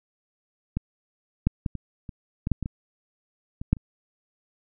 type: clicks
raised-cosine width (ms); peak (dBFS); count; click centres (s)
5; -13 / -7 / -13 / -20 / -24 / -14 / -8 / -16 / -18 / -21 / -6 / -28; 12; 0.77 / 1.47 / 1.662 / 1.753 / 2.092 / 2.471 / 2.517 / 2.627 / 2.659 / 3.615 / 3.73 / 3.768
effects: none